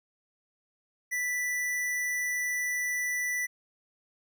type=tone; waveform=square; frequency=1975.5 Hz; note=B6; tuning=in tune; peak=-29 dBFS; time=1.11-3.47 s; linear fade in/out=20 ms; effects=none

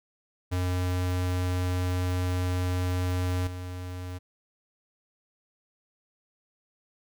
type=tone with level steps; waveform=square; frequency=90.5 Hz; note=F#2; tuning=38 cents flat; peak=-26 / -35 dBFS; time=0.51-4.19 s; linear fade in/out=20 ms; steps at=3.47 s; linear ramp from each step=2 ms; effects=none

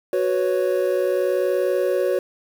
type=chord; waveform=triangle; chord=F# suspended fourth; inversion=none; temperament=equal; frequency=370 / 493.9 / 554.4 Hz; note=F#4 / B4 / C#5; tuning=0 / 0 / 0 cents; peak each=-20 / -22 / -20 dBFS; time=0.13-2.19 s; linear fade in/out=2 ms; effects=7-bit

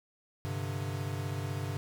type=chord; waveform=square; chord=G suspended fourth; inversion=none; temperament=equal with one note detuned; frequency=98.85 / 130.81 / 146.83 Hz; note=G2 / C3 / D3; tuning=+15 / 0 / 0 cents; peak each=-37 / -39 / -40 dBFS; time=0.45-1.77 s; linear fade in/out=0 ms; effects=none

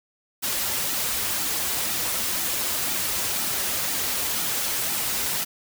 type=noise with flanger; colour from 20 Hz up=white; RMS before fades=-26 dBFS; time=0.42-5.45 s; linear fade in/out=20 ms; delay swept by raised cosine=1.8 to 7 ms; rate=2 Hz; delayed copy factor=-0.6; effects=none

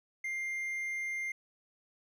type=tone; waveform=triangle; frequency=2100 Hz; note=C7; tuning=6 cents sharp; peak=-32 dBFS; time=0.24-1.32 s; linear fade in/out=5 ms; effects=none

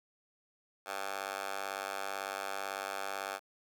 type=tone with high-pass filter; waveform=10% pulse; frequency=98 Hz; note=G2; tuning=in tune; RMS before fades=-39 dBFS; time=0.85-3.4 s; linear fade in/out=50 ms; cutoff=880 Hz; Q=3; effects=10-bit

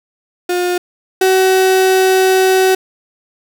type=tone pair in turn; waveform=35% pulse; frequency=356.9 / 377.1 Hz; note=F4 / F#4; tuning=+38 / +33 cents; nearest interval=minor second; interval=95 cents; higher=second; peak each=-12 / -7 dBFS; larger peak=second; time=0.49-0.78 / 1.21-2.75 s; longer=second; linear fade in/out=5 ms; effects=none

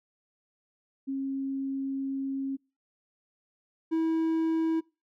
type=tone pair in turn; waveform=sine / triangle; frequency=270.8 / 324 Hz; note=C#4 / E4; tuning=-40 / -30 cents; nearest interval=minor third; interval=310 cents; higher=second; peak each=-29 / -22 dBFS; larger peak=second; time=1.07-2.57 / 3.91-4.81 s; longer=first; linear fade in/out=20 ms; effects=noise-tail reverb RT60 0.3 s tail -25 dB re dry

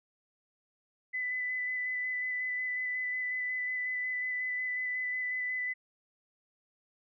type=tone with vibrato; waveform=sine; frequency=2002 Hz; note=B6; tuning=23 cents sharp; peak=-31 dBFS; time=1.13-5.74 s; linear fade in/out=20 ms; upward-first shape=square; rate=5.5 Hz; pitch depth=10 cents each way; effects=none

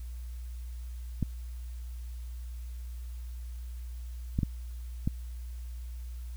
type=clicks; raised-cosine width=5 ms; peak=-15 dBFS; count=4; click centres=1.227 / 4.389 / 4.432 / 5.075 s; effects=added 60 Hz sine -37 dBFS peak until 6.36 s + white hiss -60 dBFS RMS until 6.36 s

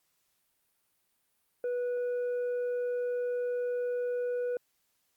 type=tone with tanh clipping; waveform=triangle; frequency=490 Hz; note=B4; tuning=14 cents flat; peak=-30 dBFS; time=1.64-4.57 s; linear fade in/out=2 ms; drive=8 dB; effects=white hiss -75 dBFS RMS until 5.16 s + Opus 48 kbps

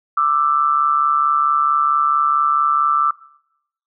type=tone pair together; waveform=sine; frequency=1180 / 1324.5 Hz; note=D6 / E6; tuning=+8 / +8 cents; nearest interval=major second; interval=200 cents; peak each=-16 dBFS; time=0.17-3.11 s; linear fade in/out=5 ms; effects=noise-tail reverb RT60 0.8 s tail -21 dB re dry

